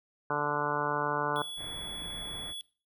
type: harmonic tone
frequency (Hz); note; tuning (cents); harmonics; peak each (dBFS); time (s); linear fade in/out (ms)
146.83; D3; 0; 1 / 2 / 3 / 4 / 5 / 6 / 7 / 8 / 9 / 10; -40 / -40 / -36 / -37 / -40 / -35 / -35 / -37 / -40 / -36; 0.3-1.42; 2
type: tone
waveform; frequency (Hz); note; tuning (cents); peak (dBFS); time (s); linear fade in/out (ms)
square; 3387; G#7; +33; -38; 1.36-2.61; 0
type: low-pass noise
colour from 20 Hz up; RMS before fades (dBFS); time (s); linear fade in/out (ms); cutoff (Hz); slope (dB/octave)
pink; -46; 1.56-2.54; 50; 2400; 96
effects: noise-tail reverb RT60 0.4 s tail -20 dB re dry